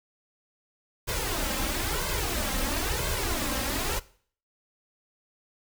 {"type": "noise with flanger", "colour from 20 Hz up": "pink", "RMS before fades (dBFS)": -29, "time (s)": [1.07, 4], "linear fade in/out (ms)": 20, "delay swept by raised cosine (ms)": [1.9, 3.8], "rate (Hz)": 1, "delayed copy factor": 0.75, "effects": ["noise-tail reverb RT60 0.5 s tail -19 dB re dry"]}